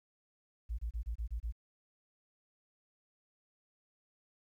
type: tone bursts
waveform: sine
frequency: 56.5 Hz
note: A1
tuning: 47 cents sharp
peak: -34 dBFS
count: 7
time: 0.69-1.524 s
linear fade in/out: 20 ms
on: 96 ms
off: 27 ms
effects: 12-bit

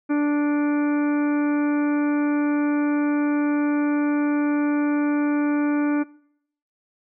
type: harmonic tone with a mistuned harmonic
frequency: 293 Hz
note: D4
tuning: 4 cents flat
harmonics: 1 / 2 / 3 / 4 / 5 / 6 / 7 / 8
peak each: -18 / -32 / -35 / -36 / -35 / -43 / -46 / -41 dBFS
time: 0.09-6.04 s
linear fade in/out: 20 ms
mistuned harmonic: 7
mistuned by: +33 cents
effects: noise-tail reverb RT60 0.7 s tail -23 dB re dry

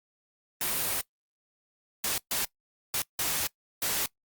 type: noise bursts at uneven times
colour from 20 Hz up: white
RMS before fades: -29 dBFS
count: 6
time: 0.61-1.01 / 2.04-2.18 / 2.31-2.45 / 2.94-3.02 / 3.19-3.47 / 3.82-4.06 s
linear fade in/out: 2 ms
effects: noise-tail reverb RT60 0.1 s tail -22 dB re dry + Opus 32 kbps

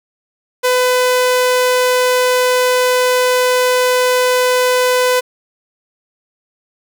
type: tone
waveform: sawtooth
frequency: 502 Hz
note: B4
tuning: 28 cents sharp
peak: -7 dBFS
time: 0.63-5.21 s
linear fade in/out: 20 ms
effects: none

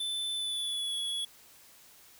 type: tone with pitch glide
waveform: square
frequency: 3520 to 3373 Hz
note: A7 to G#7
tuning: 0 to +26 cents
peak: -32 dBFS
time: 0-1.25 s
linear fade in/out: 5 ms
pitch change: -74 cents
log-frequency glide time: 0.35-0.95 s
effects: white hiss -57 dBFS RMS until 2.19 s

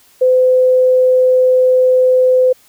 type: tone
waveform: sine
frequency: 510 Hz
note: C5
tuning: 44 cents flat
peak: -7 dBFS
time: 0.21-2.53 s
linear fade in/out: 10 ms
effects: white hiss -49 dBFS RMS until 2.68 s

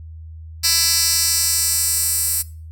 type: tone with high-pass filter sweep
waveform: 10% pulse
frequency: 332.1 Hz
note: E4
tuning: 13 cents sharp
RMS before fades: -18 dBFS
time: 0.63-2.43 s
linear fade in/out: 20 ms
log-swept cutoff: 4900 to 9500 Hz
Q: 1.5
effects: noise-tail reverb RT60 0.4 s tail -21 dB re dry + added 80 Hz sine -33 dBFS peak until 2.71 s

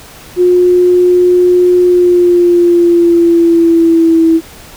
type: tone with pitch glide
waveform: sine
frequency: 358.5 to 326.9 Hz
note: F4 to E4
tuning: +45 to -14 cents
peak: -4 dBFS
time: 0.36-4.41 s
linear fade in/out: 50 ms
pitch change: -159 cents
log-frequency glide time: 1.81-4.25 s
effects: pink hiss -34 dBFS RMS until 4.76 s

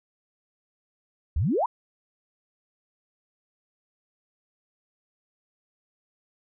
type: exponential sweep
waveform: sine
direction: up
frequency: 61.74 to 1046.5 Hz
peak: -21 dBFS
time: 1.36-1.66 s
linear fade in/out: 5 ms
effects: none

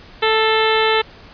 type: harmonic tone with a mistuned harmonic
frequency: 440.9 Hz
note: A4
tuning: 4 cents sharp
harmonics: 1 / 2 / 3 / 4 / 5 / 6 / 7 / 8 / 9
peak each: -17 / -20 / -22 / -23 / -24 / -25 / -25 / -26 / -27 dBFS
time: 0.22-1.02 s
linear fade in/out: 10 ms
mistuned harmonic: 5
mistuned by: -40 cents
effects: pink hiss -42 dBFS RMS until 1.33 s + resampled to 11025 Hz

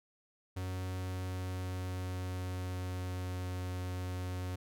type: tone with pitch glide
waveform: 45% pulse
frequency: 92.5 to 91.17 Hz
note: F#2 to F#2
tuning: 0 to -25 cents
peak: -36 dBFS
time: 0.56-4.56 s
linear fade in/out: 10 ms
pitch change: -25 cents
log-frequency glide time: 0.85-3.59 s
effects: none

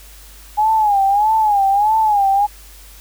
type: tone with vibrato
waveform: sine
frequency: 830.6 Hz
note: G#5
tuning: in tune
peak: -11 dBFS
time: 0.57-2.47 s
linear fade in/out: 20 ms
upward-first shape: sine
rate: 1.6 Hz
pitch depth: 110 cents each way
effects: added 50 Hz sine -40 dBFS peak until 3 s + white hiss -43 dBFS RMS until 3 s

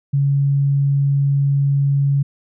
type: tone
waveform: sine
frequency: 140 Hz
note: C#3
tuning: 18 cents sharp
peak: -13 dBFS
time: 0.13-2.23 s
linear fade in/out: 10 ms
effects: none

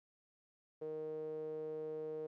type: tone with band-pass filter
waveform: sawtooth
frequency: 155.56 Hz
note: D#3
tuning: in tune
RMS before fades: -43 dBFS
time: 0.81-2.27 s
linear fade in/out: 10 ms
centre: 470 Hz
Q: 7.9
effects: none

